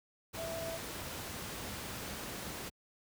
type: tone in noise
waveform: sine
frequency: 659.3 Hz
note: E5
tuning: in tune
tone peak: -39 dBFS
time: 0.37-0.78 s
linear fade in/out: 20 ms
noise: pink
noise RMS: -42 dBFS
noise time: 0.33-2.7 s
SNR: 0 dB
effects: high-pass 60 Hz 12 dB/octave